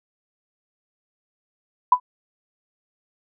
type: tone with exponential decay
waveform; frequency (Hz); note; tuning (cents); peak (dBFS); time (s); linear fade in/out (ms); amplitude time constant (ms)
sine; 996; B5; +14; -6; 1.92-2; 5; 16
effects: none